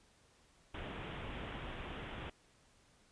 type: low-pass noise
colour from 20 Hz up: pink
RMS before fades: -45 dBFS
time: 0.74-2.3 s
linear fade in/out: 5 ms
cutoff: 3500 Hz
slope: 96 dB/octave
effects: pink hiss -68 dBFS RMS until 3.11 s + resampled to 22050 Hz